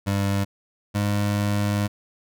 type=tone pair in turn; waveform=25% pulse; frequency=99.4 / 102.61 Hz; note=G2 / G#2; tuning=+25 / -20 cents; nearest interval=minor second; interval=55 cents; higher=second; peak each=-17 dBFS; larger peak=neither; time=0.06-0.45 / 0.94-1.88 s; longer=second; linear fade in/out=20 ms; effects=none